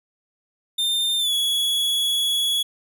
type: tone with pitch glide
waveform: 45% pulse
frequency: 3611 to 3369 Hz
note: A7 to G#7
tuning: +44 to +24 cents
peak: -19 dBFS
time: 0.78-2.63 s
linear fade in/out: 10 ms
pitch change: -120 cents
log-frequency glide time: 1.18-1.33 s
effects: none